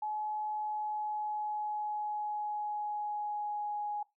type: tone with pitch glide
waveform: sine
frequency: 850 to 832.5 Hz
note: G#5 to G#5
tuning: +40 to +4 cents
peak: -33 dBFS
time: 0.02-4.03 s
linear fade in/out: 5 ms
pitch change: -36 cents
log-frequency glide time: 0.49-3.87 s
effects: noise-tail reverb RT60 0.2 s tail -20 dB re dry